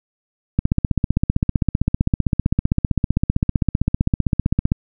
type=click train; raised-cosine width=5 ms; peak=-3 dBFS; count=65; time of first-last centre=0.59-4.719 s; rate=15.5 Hz; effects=none